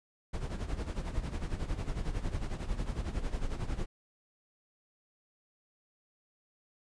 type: noise with tremolo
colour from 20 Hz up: brown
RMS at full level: -32 dBFS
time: 0.33-3.86 s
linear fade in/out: 10 ms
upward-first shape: sine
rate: 11 Hz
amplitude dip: 70%
effects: resampled to 22050 Hz